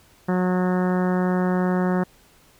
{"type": "harmonic tone", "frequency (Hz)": 182.3, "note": "F#3", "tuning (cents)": -25, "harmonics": [1, 2, 3, 4, 5, 6, 7, 8, 9, 10], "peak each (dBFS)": [-20, -26, -30, -32, -34, -36, -37, -38, -39, -40], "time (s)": [0.28, 2.04], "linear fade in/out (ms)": 10, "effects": ["pink hiss -55 dBFS RMS until 2.59 s"]}